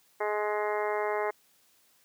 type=harmonic tone; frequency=210 Hz; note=G#3; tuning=19 cents sharp; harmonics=2 / 3 / 4 / 5 / 6 / 7 / 8 / 9 / 10; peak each=-31 / -34 / -34 / -37 / -41 / -44 / -44 / -41 / -41 dBFS; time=0.2-1.31 s; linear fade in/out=10 ms; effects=white hiss -65 dBFS RMS until 2.04 s + high-pass 100 Hz 12 dB/octave